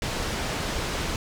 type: low-pass noise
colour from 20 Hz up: pink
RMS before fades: -29 dBFS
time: 0.02-1.16 s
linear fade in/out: 2 ms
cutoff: 6700 Hz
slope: 12 dB/octave
effects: none

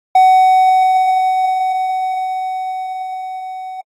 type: tone with level ramp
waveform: triangle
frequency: 750 Hz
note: F#5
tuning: 23 cents sharp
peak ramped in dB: -3 to -23 dBFS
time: 0.15-3.81 s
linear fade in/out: 5 ms
effects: AAC 48 kbps

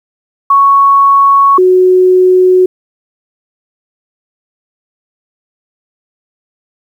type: tone pair in turn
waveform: sine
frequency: 1110 / 368.2 Hz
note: C#6 / F#4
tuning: +2 / -8 cents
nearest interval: octave + perfect fifth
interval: 1910 cents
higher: first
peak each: -3 dBFS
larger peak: neither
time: 0.5-1.58 / 1.58-2.66 s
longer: neither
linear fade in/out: 5 ms
effects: 7-bit

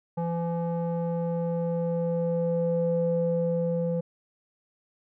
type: tone with low-pass filter sweep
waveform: square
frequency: 169.2 Hz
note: E3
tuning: 45 cents sharp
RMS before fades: -27 dBFS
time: 0.17-4.01 s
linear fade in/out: 10 ms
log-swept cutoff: 740 to 450 Hz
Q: 4.9
effects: none

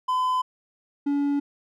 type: tone pair in turn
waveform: triangle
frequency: 1015 / 284.8 Hz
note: B5 / C#4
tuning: +47 / +47 cents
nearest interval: octave + minor seventh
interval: 2200 cents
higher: first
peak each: -19 dBFS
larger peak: neither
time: 0.08-0.42 / 1.06-1.4 s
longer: neither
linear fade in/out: 10 ms
effects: none

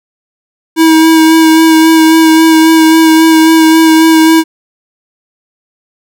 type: tone with vibrato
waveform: square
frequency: 321.3 Hz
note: E4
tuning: 44 cents flat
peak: -3 dBFS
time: 0.76-4.44 s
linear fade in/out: 50 ms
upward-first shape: sine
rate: 3.7 Hz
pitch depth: 17 cents each way
effects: none

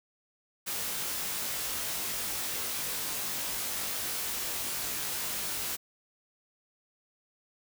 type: noise with comb filter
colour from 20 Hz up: white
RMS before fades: -34 dBFS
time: 0.66-5.77 s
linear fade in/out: 20 ms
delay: 20 ms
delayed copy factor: +0.65
effects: none

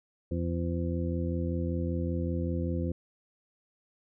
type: harmonic tone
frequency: 85.2 Hz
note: F2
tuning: 42 cents flat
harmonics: 1 / 2 / 3 / 4 / 6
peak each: -31 / -34 / -36 / -37 / -39 dBFS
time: 0.31-2.92 s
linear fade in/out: 5 ms
effects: none

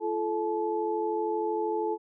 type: tone cluster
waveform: sine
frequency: 341 / 433.9 / 863 Hz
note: F4 / A4 / A5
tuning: -41 / -24 / -34 cents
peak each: -32 / -29 / -32 dBFS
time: 0-1.98 s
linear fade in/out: 50 ms
effects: none

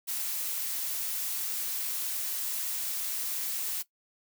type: noise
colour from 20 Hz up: blue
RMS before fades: -33 dBFS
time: 0.07-3.83 s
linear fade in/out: 20 ms
effects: noise-tail reverb RT60 0.1 s tail -17 dB re dry

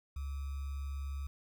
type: tone with sample-and-hold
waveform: sine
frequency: 69.5 Hz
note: C#2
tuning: 5 cents sharp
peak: -36 dBFS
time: 0.16-1.27 s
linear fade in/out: 5 ms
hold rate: 1225 Hz
effects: none

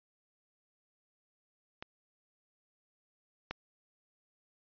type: clicks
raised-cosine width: 0.3 ms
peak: -25 / -20 dBFS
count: 2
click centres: 1.825 / 3.51 s
effects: resampled to 11025 Hz

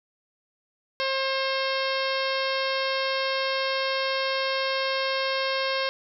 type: harmonic tone with a mistuned harmonic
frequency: 534 Hz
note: C5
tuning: 35 cents sharp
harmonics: 1 / 2 / 3 / 4 / 5 / 6 / 7 / 8 / 9 / 10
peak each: -28 / -31 / -33 / -34 / -35 / -36 / -36 / -37 / -38 / -38 dBFS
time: 1-5.89 s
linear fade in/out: 0 ms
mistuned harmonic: 9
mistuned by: -41 cents
effects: none

